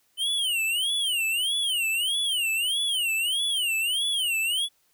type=tone with vibrato; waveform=square; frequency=3000 Hz; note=F#7; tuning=23 cents sharp; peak=-24 dBFS; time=0.17-4.69 s; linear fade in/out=50 ms; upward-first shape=sine; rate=1.6 Hz; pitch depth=230 cents each way; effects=white hiss -67 dBFS RMS until 4.93 s